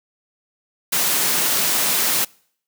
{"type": "high-pass noise", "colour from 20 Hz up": "white", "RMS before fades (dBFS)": -19, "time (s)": [0.92, 2.25], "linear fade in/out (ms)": 10, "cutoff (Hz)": 130, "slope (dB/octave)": 24, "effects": ["noise-tail reverb RT60 0.6 s tail -26 dB re dry"]}